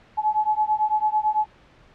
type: beating tone pair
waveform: sine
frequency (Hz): 851 / 860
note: G#5 / A5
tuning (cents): +42 / -40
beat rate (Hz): 9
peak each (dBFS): -22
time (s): 0.17-1.46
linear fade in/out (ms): 20
effects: pink hiss -53 dBFS RMS until 1.94 s + low-pass 3000 Hz 12 dB/octave